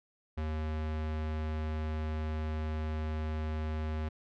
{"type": "tone", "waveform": "square", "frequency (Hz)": 77.78, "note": "D#2", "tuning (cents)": 0, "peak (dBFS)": -33, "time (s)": [0.37, 4.09], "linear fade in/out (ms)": 10, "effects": ["low-pass 3000 Hz 12 dB/octave"]}